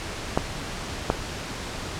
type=clicks; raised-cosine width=1 ms; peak=-5 dBFS; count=2; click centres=0.375 / 1.101 s; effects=pink hiss -33 dBFS RMS until 1.99 s + low-pass 7000 Hz 12 dB/octave